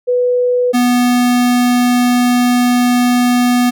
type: tone pair in turn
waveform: sine / square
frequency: 493.9 / 245.5 Hz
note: B4 / B3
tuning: 0 / -10 cents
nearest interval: octave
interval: 1210 cents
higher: first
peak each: -10 dBFS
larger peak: neither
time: 0.07-0.73 / 0.73-3.71 s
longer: second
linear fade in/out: 20 ms
effects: none